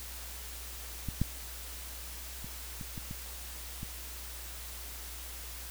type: clicks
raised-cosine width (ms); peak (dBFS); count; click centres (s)
5; -23 / -15 / -30 / -28 / -27 / -27 / -26; 7; 1.087 / 1.216 / 2.445 / 2.812 / 2.978 / 3.111 / 3.831
effects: added 60 Hz sine -45 dBFS peak until 5.7 s + white hiss -45 dBFS RMS until 5.7 s